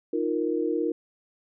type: chord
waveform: sine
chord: Eb suspended second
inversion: none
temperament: equal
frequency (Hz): 311.1 / 349.2 / 466.2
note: Eb4 / F4 / Bb4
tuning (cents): 0 / 0 / 0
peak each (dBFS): -28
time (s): 0.13-0.92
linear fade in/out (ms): 5
effects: none